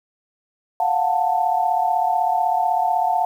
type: tone cluster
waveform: sine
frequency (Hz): 706 / 742 / 886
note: F5 / F#5 / A5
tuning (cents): +19 / +5 / +12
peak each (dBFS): -21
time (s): 0.8-3.25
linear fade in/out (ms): 2
effects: 8-bit